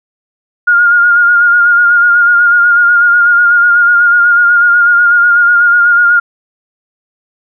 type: tone with vibrato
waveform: sine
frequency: 1419 Hz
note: F6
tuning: 27 cents sharp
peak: -4 dBFS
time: 0.67-6.2 s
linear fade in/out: 10 ms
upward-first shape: sine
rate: 8.1 Hz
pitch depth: 32 cents each way
effects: none